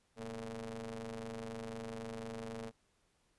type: ring-modulated tone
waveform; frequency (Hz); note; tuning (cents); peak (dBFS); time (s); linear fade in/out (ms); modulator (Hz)
sawtooth; 110; A2; 0; -35; 0.16-2.72; 50; 342
effects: pink hiss -75 dBFS RMS until 3.38 s + resampled to 24000 Hz